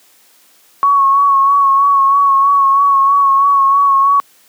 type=tone with vibrato; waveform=sine; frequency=1108.7 Hz; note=C#6; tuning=in tune; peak=-7 dBFS; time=0.83-4.2 s; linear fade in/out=0 ms; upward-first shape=sine; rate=3.1 Hz; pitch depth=31 cents each way; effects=white hiss -49 dBFS RMS until 4.48 s + high-pass 200 Hz 12 dB/octave